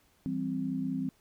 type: chord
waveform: sine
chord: C major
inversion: first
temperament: equal with one note detuned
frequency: 165.86 / 196 / 261.6 Hz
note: E3 / G3 / C4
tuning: +11 / 0 / 0 cents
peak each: -37 / -36 / -32 dBFS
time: 0.26-1.09 s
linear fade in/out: 0 ms
effects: pink hiss -67 dBFS RMS until 1.2 s